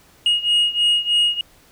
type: beating tone pair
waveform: sine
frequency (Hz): 2872 / 2875.2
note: F7 / F7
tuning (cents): +48 / +50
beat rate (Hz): 3.2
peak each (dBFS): -15 / -17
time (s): 0.26-1.41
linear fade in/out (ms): 2
effects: tanh soft clip ceiling -12 dBFS + pink hiss -52 dBFS RMS until 1.71 s